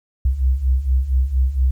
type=beating tone pair; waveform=sine; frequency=62.3 / 66.6 Hz; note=B1 / C2; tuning=+16 / +31 cents; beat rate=4.3 Hz; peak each=-20 / -16 dBFS; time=0.25-1.71 s; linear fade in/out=5 ms; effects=9-bit